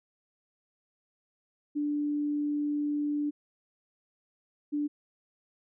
sine tone pair in turn, 293.7 / 293.7 Hz, D4 / D4, 0 / 0 cents, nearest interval unison, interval 0 cents, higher neither, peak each -27 dBFS, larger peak neither, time 1.75-3.31 / 4.72-4.88 s, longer first, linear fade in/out 20 ms, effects none

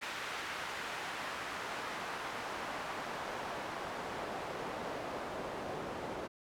pink noise with band-pass filter sweep, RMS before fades -41 dBFS, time 0.01-6.28 s, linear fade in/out 20 ms, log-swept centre 1700 to 550 Hz, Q 0.85, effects none

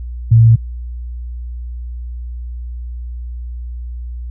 sine tone, 114 Hz, A#2, 38 cents flat, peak -4 dBFS, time 0.31-0.56 s, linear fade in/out 10 ms, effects added 60 Hz sine -23 dBFS peak until 4.3 s

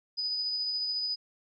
sine tone with tremolo, 4978 Hz, D#8, in tune, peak -28 dBFS, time 0.17-1.16 s, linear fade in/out 20 ms, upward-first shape sine, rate 14 Hz, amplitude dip 25%, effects none

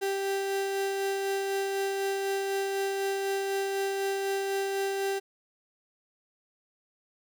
35% pulse tone with tremolo, 392 Hz, G4, in tune, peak -25 dBFS, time 0.01-5.2 s, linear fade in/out 20 ms, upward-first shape sine, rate 4 Hz, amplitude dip 25%, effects none

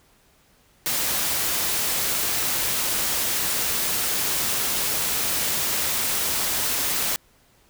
white noise, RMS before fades -24 dBFS, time 0.86-7.16 s, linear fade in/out 0 ms, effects pink hiss -59 dBFS RMS until 7.69 s

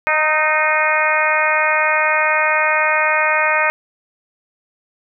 harmonic tone with a mistuned harmonic, 308 Hz, D#4, 17 cents flat, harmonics 2 / 3 / 4 / 5 / 6 / 7 / 8, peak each -21 / -21 / -21 / -21 / -21 / -21 / -21 dBFS, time 0.07-3.7 s, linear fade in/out 0 ms, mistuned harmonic 4, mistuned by +27 cents, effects none

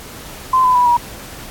sine tone with pitch steps, 1033 / 1007.7 / 982.9 / 958.8 Hz, C6 / B5 / B5 / A#5, -22 / +35 / -9 / +48 cents, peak -9 dBFS, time 0.53-0.97 s, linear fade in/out 5 ms, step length 110 ms, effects pink hiss -34 dBFS RMS until 1.5 s + AAC 64 kbps

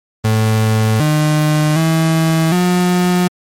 35% pulse tone with pitch steps, 109.8 / 152.3 / 161.7 / 179.3 Hz, A2 / D#3 / E3 / F3, -3 / -37 / -33 / +46 cents, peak -9 dBFS, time 0.24-3.28 s, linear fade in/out 10 ms, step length 760 ms, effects MP3 64 kbps

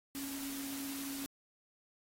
sine tone in noise, 275.7 Hz, C#4, 9 cents flat, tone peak -41 dBFS, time 0.15-1.26 s, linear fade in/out 0 ms, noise white, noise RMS -45 dBFS, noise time 0.15-1.26 s, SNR +1 dB, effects AAC 48 kbps

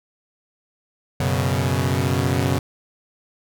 sawtooth chord, F# suspended fourth, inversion none, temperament equal, 92.5 / 123.47 / 138.59 Hz, F#2 / B2 / C#3, 0 / 0 / 0 cents, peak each -19 dBFS, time 1.2-2.59 s, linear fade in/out 5 ms, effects none

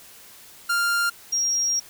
45% pulse / sine tone pair in turn, 1396.9 / 5623 Hz, F6 / F8, 0 / +11 cents, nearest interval 2 octaves, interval 2411 cents, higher second, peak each -20 dBFS, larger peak neither, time 0.69-1.1 / 1.32-1.8 s, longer second, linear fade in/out 10 ms, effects white hiss -47 dBFS RMS until 1.89 s

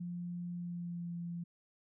sine tone with pitch glide, 175 to 171.7 Hz, F3 to F3, +4 to -29 cents, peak -38 dBFS, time 0-1.44 s, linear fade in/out 10 ms, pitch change -33 cents, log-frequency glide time 0.54-1.14 s, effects none

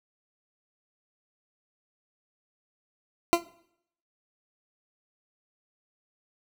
20% pulse tone with exponential decay, 341.9 Hz, F4, 37 cents flat, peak -9 dBFS, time 3.33-3.43 s, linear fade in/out 0 ms, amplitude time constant 20 ms, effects noise-tail reverb RT60 0.7 s tail -20 dB re dry

